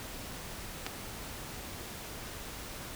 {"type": "clicks", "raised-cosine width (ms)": 0.2, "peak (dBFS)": [-17, -25], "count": 2, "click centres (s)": [0.865, 0.869], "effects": ["pink hiss -43 dBFS RMS until 2.95 s"]}